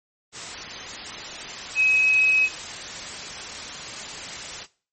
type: tone in noise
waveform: sine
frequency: 2549 Hz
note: D#7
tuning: 41 cents sharp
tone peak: -16 dBFS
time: 1.75-2.49 s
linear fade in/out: 50 ms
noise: white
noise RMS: -34 dBFS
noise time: 0.32-4.67 s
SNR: +15 dB
effects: noise-tail reverb RT60 0.4 s tail -20 dB re dry + MP3 32 kbps